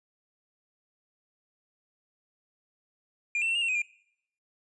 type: tone with pitch steps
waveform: triangle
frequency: 2406 / 2687 / 2706 / 2830 / 2719 / 2514 / 2400 Hz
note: D7 / E7 / E7 / F7 / F7 / D#7 / D7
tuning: +41 / +33 / +45 / +22 / -47 / +17 / +37 cents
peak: -24 dBFS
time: 3.35-3.819 s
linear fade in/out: 2 ms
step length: 67 ms
effects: noise-tail reverb RT60 0.7 s tail -22 dB re dry + resampled to 22050 Hz